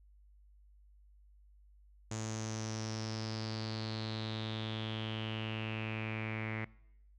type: tone with low-pass filter sweep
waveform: sawtooth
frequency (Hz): 110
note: A2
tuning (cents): 0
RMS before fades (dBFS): -39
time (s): 2.11-6.65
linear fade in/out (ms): 5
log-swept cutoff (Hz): 6900 to 2100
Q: 6.7
effects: noise-tail reverb RT60 0.8 s tail -23 dB re dry + added 50 Hz sine -59 dBFS peak until 7.18 s